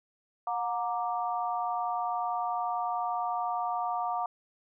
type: chord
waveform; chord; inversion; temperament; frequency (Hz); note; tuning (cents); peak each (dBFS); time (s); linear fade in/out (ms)
sine; Gb augmented; none; equal with one note detuned; 721 / 932.3 / 1174.7; Gb5 / Bb5 / D6; -45 / 0 / 0; -31 / -34 / -35; 0.47-4.26; 2
effects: none